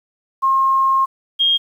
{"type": "tone pair in turn", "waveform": "sine", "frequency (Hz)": [1071, 3235], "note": ["C6", "G#7"], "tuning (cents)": [40, -46], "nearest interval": "octave + perfect fifth", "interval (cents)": 1914, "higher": "second", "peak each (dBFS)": -12, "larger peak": "neither", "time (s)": [[0.42, 1.06], [1.39, 1.58]], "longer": "first", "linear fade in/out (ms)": 20, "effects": ["8-bit"]}